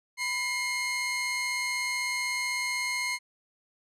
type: tone pair together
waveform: sawtooth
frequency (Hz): 998 / 2132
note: B5 / C7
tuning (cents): +18 / +32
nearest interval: octave + minor second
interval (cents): 1314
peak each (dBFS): -33 / -25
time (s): 0.17-3.19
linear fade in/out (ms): 50
effects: low-pass 10000 Hz 12 dB/octave